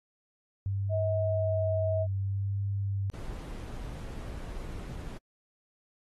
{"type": "tone with vibrato", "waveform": "sine", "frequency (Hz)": 98, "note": "G2", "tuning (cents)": 0, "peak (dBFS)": -28, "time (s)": [0.66, 3.1], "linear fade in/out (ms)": 0, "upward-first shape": "sine", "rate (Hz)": 0.62, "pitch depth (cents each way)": 26}
{"type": "tone", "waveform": "sine", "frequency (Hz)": 640, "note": "D#5", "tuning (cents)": 49, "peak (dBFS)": -28, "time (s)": [0.89, 2.07], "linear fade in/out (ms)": 50}
{"type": "noise", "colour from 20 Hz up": "brown", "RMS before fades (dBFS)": -39, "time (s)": [3.13, 5.18], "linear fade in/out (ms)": 10}
{"effects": ["AAC 32 kbps"]}